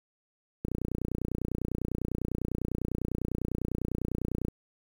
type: click train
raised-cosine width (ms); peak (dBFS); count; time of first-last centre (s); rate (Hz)
3; -18; 116; 0.65-4.483; 30
effects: 8-bit